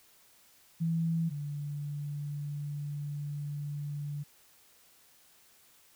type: tone pair in turn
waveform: sine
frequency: 164.81 / 145.52 Hz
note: E3 / D3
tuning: 0 / -16 cents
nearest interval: major second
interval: 216 cents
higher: first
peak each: -27 / -34 dBFS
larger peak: first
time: 0.8-1.3 / 1.3-4.24 s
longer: second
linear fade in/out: 20 ms
effects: white hiss -62 dBFS RMS until 5.95 s